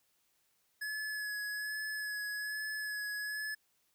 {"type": "tone with vibrato", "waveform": "square", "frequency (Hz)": 1700, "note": "G#6", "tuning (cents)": 40, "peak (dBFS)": -37, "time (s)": [0.81, 3.55], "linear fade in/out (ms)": 10, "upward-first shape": "sine", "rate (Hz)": 1.2, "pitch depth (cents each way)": 20, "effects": ["white hiss -75 dBFS RMS until 3.94 s"]}